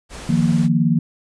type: low-pass noise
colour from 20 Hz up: pink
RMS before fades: -35 dBFS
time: 0.09-0.69 s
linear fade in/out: 50 ms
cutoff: 9800 Hz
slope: 48 dB/octave
type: chord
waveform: sine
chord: Eb suspended second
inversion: none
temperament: equal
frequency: 155.56 / 174.61 / 233.1 Hz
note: Eb3 / F3 / Bb3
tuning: 0 / 0 / 0 cents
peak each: -18 dBFS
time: 0.29-0.99 s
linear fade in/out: 5 ms
effects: none